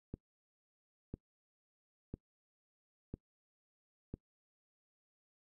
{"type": "click train", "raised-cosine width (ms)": 3, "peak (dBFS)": -29, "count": 5, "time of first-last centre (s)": [0.14, 4.14], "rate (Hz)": 1, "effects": ["noise-tail reverb RT60 0.1 s tail -24 dB re dry"]}